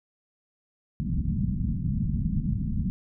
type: low-pass noise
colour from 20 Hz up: white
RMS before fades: -27 dBFS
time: 1-2.9 s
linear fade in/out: 0 ms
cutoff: 220 Hz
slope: 48 dB/octave
effects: none